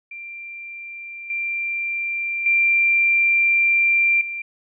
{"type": "tone with level steps", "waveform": "sine", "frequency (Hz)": 2368, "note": "D7", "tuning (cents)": 14, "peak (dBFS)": [-32, -22, -14, -26], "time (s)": [0.11, 4.42], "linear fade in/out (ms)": 5, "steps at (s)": [1.3, 2.46, 4.21], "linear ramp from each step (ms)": 2, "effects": []}